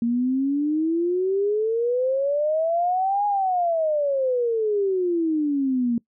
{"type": "exponential two-way sweep", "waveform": "sine", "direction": "up then down", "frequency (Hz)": [230.9, 830.6, 230.9], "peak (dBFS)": -19, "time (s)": [0.02, 5.98], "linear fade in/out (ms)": 2, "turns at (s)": 3.26, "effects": ["noise-tail reverb RT60 0.1 s tail -23 dB re dry"]}